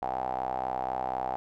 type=tone with band-pass filter; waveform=sawtooth; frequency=64.1 Hz; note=C2; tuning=35 cents flat; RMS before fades=-32 dBFS; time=0.02-1.36 s; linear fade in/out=0 ms; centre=780 Hz; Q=8.8; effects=none